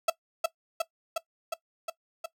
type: tone with echo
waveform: 35% pulse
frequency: 659.3 Hz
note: E5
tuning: in tune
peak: -19 dBFS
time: 0.08-0.1 s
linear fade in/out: 5 ms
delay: 360 ms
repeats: 6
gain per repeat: -2 dB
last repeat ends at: 2.26 s
effects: noise-tail reverb RT60 0.1 s tail -18 dB re dry